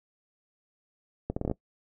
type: accelerating click train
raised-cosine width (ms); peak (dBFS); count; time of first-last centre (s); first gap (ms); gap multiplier
2; -16; 7; 1.3-1.514; 65; 0.75
effects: noise-tail reverb RT60 0.1 s tail -20 dB re dry